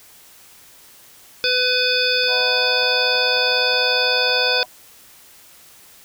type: harmonic tone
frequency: 501 Hz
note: B4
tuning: 25 cents sharp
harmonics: 1 / 3 / 5 / 7 / 9 / 10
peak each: -23 / -23 / -23 / -23 / -23 / -23 dBFS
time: 1.44-4.63 s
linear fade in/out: 0 ms
type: clicks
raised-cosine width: 0.5 ms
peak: -25 dBFS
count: 9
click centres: 2.237 / 2.406 / 2.642 / 2.832 / 3.154 / 3.371 / 3.522 / 3.741 / 4.298 s
type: chord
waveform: sine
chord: B major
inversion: first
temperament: equal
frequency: 622.3 / 740 / 987.8 Hz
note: D#5 / F#5 / B5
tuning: 0 / 0 / 0 cents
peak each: -31 / -29 / -31 dBFS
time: 2.27-4.66 s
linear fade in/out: 50 ms
effects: white hiss -47 dBFS RMS until 6.04 s